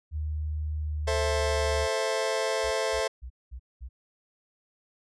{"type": "tone with pitch glide", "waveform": "sine", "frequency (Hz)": [76.5, 73.26], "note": ["D#2", "D2"], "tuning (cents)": [-29, -4], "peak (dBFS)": -28, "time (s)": [0.11, 1.88], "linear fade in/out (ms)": 50, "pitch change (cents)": -75, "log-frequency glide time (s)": [0.79, 1.51]}
{"type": "chord", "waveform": "sawtooth", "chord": "A minor", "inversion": "none", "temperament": "just", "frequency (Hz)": [440, 528, 660], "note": ["A4", "C5", "E5"], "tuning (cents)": [0, 16, 2], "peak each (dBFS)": -26, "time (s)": [1.07, 3.08], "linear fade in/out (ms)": 10}
{"type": "tone bursts", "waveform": "sine", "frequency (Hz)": 62.4, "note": "B1", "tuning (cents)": 19, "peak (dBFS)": -36, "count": 5, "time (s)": [2.63, 3.89], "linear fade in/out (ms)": 20, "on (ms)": 84, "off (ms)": 210}
{"effects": ["resampled to 22050 Hz"]}